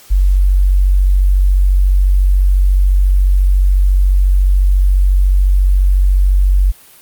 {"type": "tone", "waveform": "sine", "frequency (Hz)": 47.06, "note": "F#1", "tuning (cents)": 30, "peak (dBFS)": -7, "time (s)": [0.1, 6.72], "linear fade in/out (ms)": 20, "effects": ["white hiss -42 dBFS RMS until 7.01 s", "Opus 48 kbps"]}